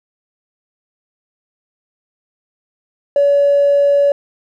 triangle tone with tanh clipping, 568 Hz, C#5, 42 cents sharp, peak -8 dBFS, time 3.16-4.12 s, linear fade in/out 2 ms, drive 1 dB, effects none

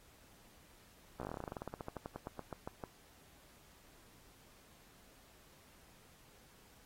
slowing click train, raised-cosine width 1 ms, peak -28 dBFS, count 27, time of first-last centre 1.2-2.838 s, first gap 15 ms, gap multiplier 1.1, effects pink hiss -64 dBFS RMS until 6.85 s + AAC 48 kbps

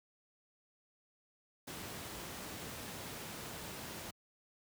pink noise, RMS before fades -45 dBFS, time 1.67-4.11 s, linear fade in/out 10 ms, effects high-pass 80 Hz 12 dB/octave

